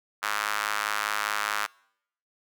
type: tone with high-pass filter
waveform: square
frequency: 52.4 Hz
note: G#1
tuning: 16 cents sharp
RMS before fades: -29 dBFS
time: 0.22-1.67 s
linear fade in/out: 20 ms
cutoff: 1300 Hz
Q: 2.3
effects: noise-tail reverb RT60 0.7 s tail -25 dB re dry